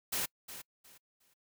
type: noise with echo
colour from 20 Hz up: white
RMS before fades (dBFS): -34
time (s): 0.12-0.26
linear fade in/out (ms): 10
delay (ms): 360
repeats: 3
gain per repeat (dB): -12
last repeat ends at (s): 1.34
effects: noise-tail reverb RT60 0.1 s tail -26 dB re dry